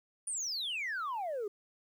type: exponential sweep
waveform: sine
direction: down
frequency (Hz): 9560 to 392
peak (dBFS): -32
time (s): 0.27-1.48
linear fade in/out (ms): 5
effects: tanh soft clip ceiling -32 dBFS + 11-bit